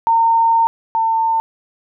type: tone pair in turn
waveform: sine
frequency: 914 / 900.9 Hz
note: A#5 / A5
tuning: -34 / +41 cents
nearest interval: unison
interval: 25 cents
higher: first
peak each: -10 / -13 dBFS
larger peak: first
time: 0.07-0.67 / 0.95-1.4 s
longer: first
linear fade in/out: 0 ms
effects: none